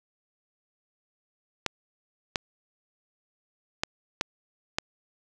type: clicks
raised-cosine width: 0.2 ms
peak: -8 dBFS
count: 5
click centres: 1.663 / 2.358 / 3.835 / 4.211 / 4.785 s
effects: none